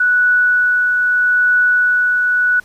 sine tone with tremolo, 1476 Hz, F#6, 5 cents flat, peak -9 dBFS, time 0-2.6 s, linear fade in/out 5 ms, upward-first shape triangle, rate 0.79 Hz, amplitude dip 30%, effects pink hiss -48 dBFS RMS until 2.64 s + resampled to 32000 Hz

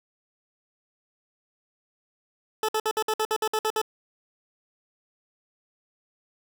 20% pulse tone bursts, 434.5 Hz, A4, 22 cents flat, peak -18 dBFS, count 11, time 2.63-3.816 s, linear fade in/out 2 ms, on 56 ms, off 57 ms, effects none

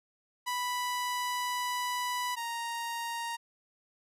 sawtooth tone pair in turn, 987.8 / 932.2 Hz, B5 / A#5, 0 / 0 cents, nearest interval minor second, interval 100 cents, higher first, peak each -27 / -30 dBFS, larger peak first, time 0.46-2.36 / 2.36-3.37 s, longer first, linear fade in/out 20 ms, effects resampled to 32000 Hz

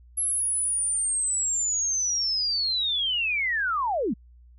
sine linear sweep, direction down, 11175 to 174.61 Hz, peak -23 dBFS, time 0.17-4.14 s, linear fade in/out 10 ms, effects added 60 Hz sine -49 dBFS peak until 4.58 s

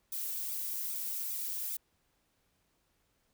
violet noise with flanger, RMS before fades -37 dBFS, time 0.12-1.77 s, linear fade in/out 5 ms, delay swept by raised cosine 0.82 to 3.42 ms, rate 2.5 Hz, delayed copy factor +0.9, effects pink hiss -75 dBFS RMS until 3.33 s

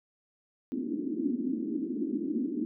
pink band-pass noise, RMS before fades -32 dBFS, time 0.72-2.65 s, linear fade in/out 0 ms, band 240 to 320 Hz, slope 48 dB/octave, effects none

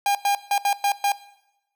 45% pulse tone bursts at uneven times, 807 Hz, G#5, 50 cents flat, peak -18 dBFS, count 6, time 0.06-0.15 / 0.25-0.35 / 0.51-0.58 / 0.65-0.73 / 0.84-0.92 / 1.04-1.12 s, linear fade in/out 2 ms, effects noise-tail reverb RT60 0.9 s tail -18 dB re dry

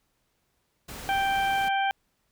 pink noise, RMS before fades -40 dBFS, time 0.88-1.69 s, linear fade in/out 10 ms
harmonic tone, 784 Hz, G5, in tune, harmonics 1 / 2 / 3 / 4, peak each -24 / -30 / -34 / -36 dBFS, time 1.09-1.91 s, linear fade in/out 0 ms
effects pink hiss -73 dBFS RMS until 2.31 s

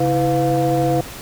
sine tone cluster, 137.6 / 327.2 / 501 / 705 Hz, C#3 / E4 / B4 / F5, -12 / -13 / +25 / +16 cents, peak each -19 dBFS, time 0-1.01 s, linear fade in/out 5 ms, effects tanh soft clip ceiling -9 dBFS + pink hiss -34 dBFS RMS until 1.21 s

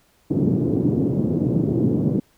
white band-pass noise, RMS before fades -20 dBFS, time 0.3-2.2 s, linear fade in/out 10 ms, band 110 to 330 Hz, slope 24 dB/octave, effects pink hiss -60 dBFS RMS until 2.37 s

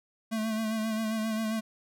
square tone with vibrato, 220 Hz, A3, in tune, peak -29 dBFS, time 0.31-1.61 s, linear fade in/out 20 ms, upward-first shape sine, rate 7.5 Hz, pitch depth 35 cents each way, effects none

